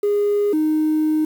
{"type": "tone pair in turn", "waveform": "triangle", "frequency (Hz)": [411, 309.4], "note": ["G#4", "D#4"], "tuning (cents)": [-18, -10], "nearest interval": "perfect fourth", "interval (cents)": 492, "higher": "first", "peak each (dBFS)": -12, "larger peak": "neither", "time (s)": [[0.03, 0.53], [0.53, 1.25]], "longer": "second", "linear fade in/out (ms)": 5, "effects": ["tanh soft clip ceiling -12 dBFS", "7-bit"]}